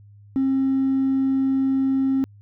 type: tone with hard clipping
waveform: sine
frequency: 267.5 Hz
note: C4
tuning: 38 cents sharp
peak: -18 dBFS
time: 0.36-2.24 s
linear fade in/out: 0 ms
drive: 1 dB
effects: added 102 Hz sine -45 dBFS peak until 2.41 s